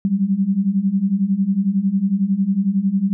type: beating tone pair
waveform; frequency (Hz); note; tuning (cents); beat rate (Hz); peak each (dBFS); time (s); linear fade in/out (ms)
sine; 188.3 / 199.3; F#3 / G3; +31 / +29; 11; -20 / -17; 0.05-3.13; 0
effects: none